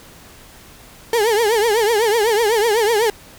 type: tone with vibrato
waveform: 35% pulse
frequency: 440 Hz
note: A4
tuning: in tune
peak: -12 dBFS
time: 1.13-3.1 s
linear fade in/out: 2 ms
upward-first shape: triangle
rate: 8 Hz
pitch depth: 170 cents each way
effects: pink hiss -43 dBFS RMS until 3.38 s